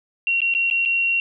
sine tone with dropouts, 2743 Hz, F7, 32 cents flat, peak -17 dBFS, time 0.27-1.2 s, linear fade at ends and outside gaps 1 ms, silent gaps 0.405-0.417 / 0.539-0.549 / 0.701-0.711 / 0.852-0.858 s, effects none

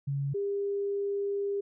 sine tone pair in turn, 139.7 / 401.3 Hz, C#3 / G4, +14 / +41 cents, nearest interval octave + tritone, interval 1827 cents, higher second, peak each -28 dBFS, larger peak neither, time 0.07-0.34 / 0.34-1.61 s, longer second, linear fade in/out 10 ms, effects none

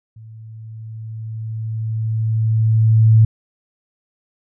sine tone with level ramp, 110.9 Hz, A2, 14 cents sharp, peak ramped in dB -36 to -6 dBFS, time 0.16-3.25 s, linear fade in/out 5 ms, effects none

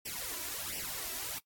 white noise with flanger, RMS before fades -39 dBFS, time 0.05-1.39 s, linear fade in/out 10 ms, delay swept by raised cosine 0.37 to 3.07 ms, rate 1.4 Hz, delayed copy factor +0.85, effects noise-tail reverb RT60 0.1 s tail -20 dB re dry + AAC 64 kbps

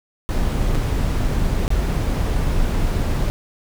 brown noise with dropouts, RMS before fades -19 dBFS, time 0.29-3.3 s, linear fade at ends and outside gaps 0 ms, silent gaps 0.749-0.754 / 1.679-1.704 s, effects none

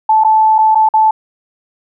sine tone with dropouts, 873 Hz, A5, 14 cents flat, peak -6 dBFS, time 0.09-1.11 s, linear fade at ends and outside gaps 5 ms, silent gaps 0.238-0.246 / 0.583-0.586 / 0.748-0.754 / 0.889-0.938 s, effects none

